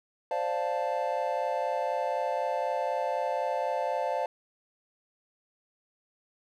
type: chord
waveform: triangle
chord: D minor seventh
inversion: third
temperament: equal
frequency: 523.3 / 587.3 / 698.5 / 880 Hz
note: C5 / D5 / F5 / A5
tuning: 0 / 0 / 0 / 0 cents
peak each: -31 dBFS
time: 0.31-4.26 s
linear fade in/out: 2 ms
effects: none